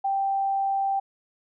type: tone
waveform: sine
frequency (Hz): 784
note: G5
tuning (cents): 0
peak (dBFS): -22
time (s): 0.04-1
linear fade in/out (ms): 10
effects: none